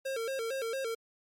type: tone with vibrato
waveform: square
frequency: 493.9 Hz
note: B4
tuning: in tune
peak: -33 dBFS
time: 0.05-0.95 s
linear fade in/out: 10 ms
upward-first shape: square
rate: 4.4 Hz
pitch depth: 140 cents each way
effects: MP3 64 kbps